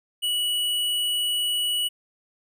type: tone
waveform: square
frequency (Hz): 2938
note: F#7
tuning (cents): -13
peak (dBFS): -23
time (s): 0.22-1.89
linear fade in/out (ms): 20
effects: none